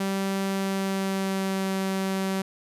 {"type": "tone with pitch glide", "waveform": "sawtooth", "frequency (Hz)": [194.4, 191.83], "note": ["G3", "G3"], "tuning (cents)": [-14, -37], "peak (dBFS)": -21, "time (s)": [0, 2.42], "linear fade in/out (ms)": 5, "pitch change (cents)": -23, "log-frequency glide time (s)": [0.47, 1.72], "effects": ["resampled to 32000 Hz"]}